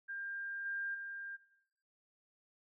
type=tone with level steps; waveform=sine; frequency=1598 Hz; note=G6; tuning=33 cents sharp; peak=-40 / -37 / -43 dBFS; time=0.08-1.37 s; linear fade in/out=20 ms; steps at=0.65 / 0.94 s; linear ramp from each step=10 ms; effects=noise-tail reverb RT60 0.9 s tail -17 dB re dry